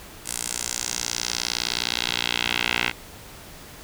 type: tone with band-pass filter sweep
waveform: 10% pulse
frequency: 59.5 Hz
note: A#1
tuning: 36 cents sharp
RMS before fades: -27 dBFS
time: 0.24-2.93 s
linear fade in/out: 50 ms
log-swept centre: 8900 to 2500 Hz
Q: 2.1
effects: pink hiss -43 dBFS RMS until 3.83 s